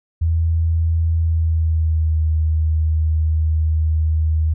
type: tone with pitch glide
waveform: sine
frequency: 82 to 78.75 Hz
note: E2 to D#2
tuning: -9 to +21 cents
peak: -14 dBFS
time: 0.21-4.54 s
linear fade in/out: 10 ms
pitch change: -70 cents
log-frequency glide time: 1.18-2.19 s
effects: none